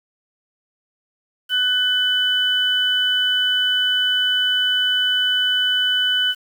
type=tone pair together; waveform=sine; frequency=1500 / 3000 Hz; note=F#6 / F#7; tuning=+23 / +23 cents; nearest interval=octave; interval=1200 cents; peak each=-21 / -17 dBFS; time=1.49-6.35 s; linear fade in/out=50 ms; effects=7-bit